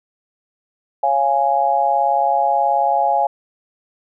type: chord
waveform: sine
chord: Db major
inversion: none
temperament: just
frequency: 554.4 / 693 / 831.5 Hz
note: Db5 / F5 / Ab5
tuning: 0 / -14 / +2 cents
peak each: -22 / -18 / -16 dBFS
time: 1.03-3.27 s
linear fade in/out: 5 ms
effects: none